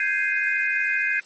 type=chord; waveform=sine; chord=Ab major seventh; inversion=third; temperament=equal; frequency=1568 / 1661.2 / 2093 / 2489 Hz; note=G6 / Ab6 / C7 / Eb7; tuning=0 / 0 / 0 / 0 cents; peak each=-26 dBFS; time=0-1.2 s; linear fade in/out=2 ms; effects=white hiss -50 dBFS RMS until 1.25 s + MP3 32 kbps